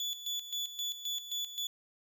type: tone with tremolo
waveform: 35% pulse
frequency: 3449 Hz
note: A7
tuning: 35 cents flat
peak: -31 dBFS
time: 0-1.67 s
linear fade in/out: 2 ms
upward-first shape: square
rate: 3.8 Hz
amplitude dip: 70%
effects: 11-bit